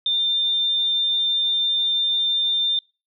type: tone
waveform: sine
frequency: 3597 Hz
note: A7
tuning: 37 cents sharp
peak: -18 dBFS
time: 0.06-2.79 s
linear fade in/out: 2 ms
effects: noise-tail reverb RT60 0.3 s tail -24 dB re dry